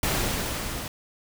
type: noise with level ramp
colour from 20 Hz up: pink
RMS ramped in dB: -24 to -34 dBFS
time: 0.03-0.88 s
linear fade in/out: 2 ms
effects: none